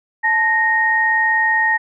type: tone pair together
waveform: sine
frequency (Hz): 875 / 1860.5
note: A5 / A#6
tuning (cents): -10 / -4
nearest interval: octave + minor second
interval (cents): 1306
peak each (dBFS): -19 / -14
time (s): 0.23-1.78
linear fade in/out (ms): 20
effects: none